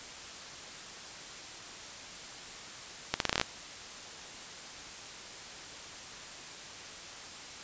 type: accelerating click train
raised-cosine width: 0.2 ms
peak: -9 dBFS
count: 9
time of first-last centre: 3.14-3.414 s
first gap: 62 ms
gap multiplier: 0.82
effects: white hiss -45 dBFS RMS until 7.63 s + resampled to 16000 Hz